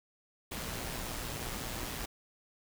pink noise with amplitude modulation, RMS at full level -37 dBFS, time 0.51-2.06 s, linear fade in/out 10 ms, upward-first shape sine, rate 119 Hz, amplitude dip 45%, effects none

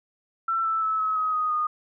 sine tone with pitch steps, 1341 / 1321.8 / 1302.8 / 1284.1 / 1265.7 / 1247.6 / 1229.7 Hz, E6 / E6 / E6 / E6 / D#6 / D#6 / D#6, +29 / +4 / -21 / -46 / +29 / +4 / -21 cents, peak -22 dBFS, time 0.48-1.67 s, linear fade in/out 5 ms, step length 170 ms, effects none

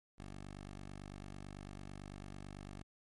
10% pulse tone, 49 Hz, G1, in tune, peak -39 dBFS, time 0.18-2.83 s, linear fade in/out 10 ms, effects MP3 48 kbps

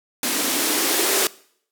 violet noise with band-pass filter sweep, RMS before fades -21 dBFS, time 0.23-1.27 s, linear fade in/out 2 ms, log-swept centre 250 to 390 Hz, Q 5.1, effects noise-tail reverb RT60 0.6 s tail -21 dB re dry

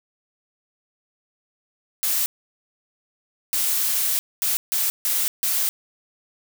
blue noise bursts at uneven times, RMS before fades -22 dBFS, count 6, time 2.03-2.26 / 3.53-4.19 / 4.42-4.57 / 4.72-4.9 / 5.05-5.28 / 5.43-5.69 s, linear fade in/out 0 ms, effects none

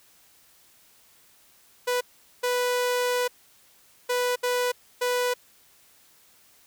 sawtooth tone bursts at uneven times, 493.5 Hz, B4, 1 cent flat, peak -19 dBFS, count 5, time 1.87-2.01 / 2.43-3.28 / 4.09-4.36 / 4.43-4.72 / 5.01-5.34 s, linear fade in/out 10 ms, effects white hiss -58 dBFS RMS until 6.66 s

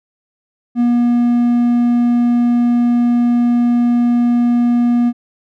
triangle tone, 240 Hz, B3, 49 cents flat, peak -8 dBFS, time 0.75-5.13 s, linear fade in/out 50 ms, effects none

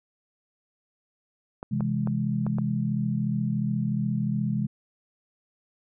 clicks, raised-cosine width 1 ms, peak -21 dBFS, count 5, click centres 1.629 / 1.807 / 2.073 / 2.466 / 2.585 s
sine chord, C augmented, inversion none, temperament equal, 130.81 / 164.81 / 207.7 Hz, C3 / E3 / G#3, 0 / 0 / 0 cents, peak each -28 / -30 / -27 dBFS, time 1.71-4.67 s, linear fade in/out 10 ms
effects none

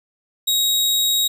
sawtooth tone, 3796 Hz, A#7, 31 cents sharp, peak -13 dBFS, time 0.47-1.28 s, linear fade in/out 10 ms, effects none

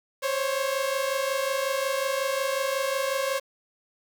sawtooth tone pair together, 528.5 / 554 Hz, C5 / C#5, +17 / -1 cents, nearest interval minor second, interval 82 cents, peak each -24 dBFS, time 0.22-3.4 s, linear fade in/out 20 ms, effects 8-bit

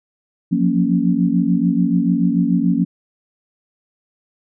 sine chord, Gb major seventh, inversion third, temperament equal with one note detuned, 174.61 / 181.5 / 233.1 / 277.2 Hz, F3 / Gb3 / Bb3 / Db4, 0 / -33 / 0 / 0 cents, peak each -19 dBFS, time 0.51-2.85 s, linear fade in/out 20 ms, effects none

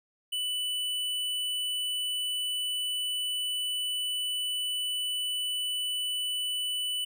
sine tone with hard clipping, 2980 Hz, F#7, 12 cents sharp, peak -30 dBFS, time 0.32-7.05 s, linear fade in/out 10 ms, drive 15 dB, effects none

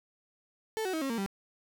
35% pulse tone with pitch steps, 440 / 374.3 / 318.4 / 270.9 / 230.4 / 196 Hz, A4 / F#4 / D#4 / C#4 / A#3 / G3, 0 / +20 / +40 / -40 / -20 / 0 cents, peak -29 dBFS, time 0.77-1.262 s, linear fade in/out 0 ms, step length 82 ms, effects none

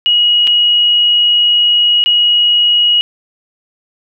sine tone with dropouts, 2900 Hz, F#7, 35 cents flat, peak -7 dBFS, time 0.06-3.01 s, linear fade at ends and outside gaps 0 ms, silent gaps 0.471-0.475 / 2.04-2.06 s, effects none

